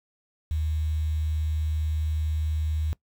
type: tone with quantisation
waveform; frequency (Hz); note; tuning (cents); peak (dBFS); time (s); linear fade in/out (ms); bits
sine; 77.78; D#2; 0; -24; 0.51-2.93; 0; 8
effects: noise-tail reverb RT60 0.1 s tail -21 dB re dry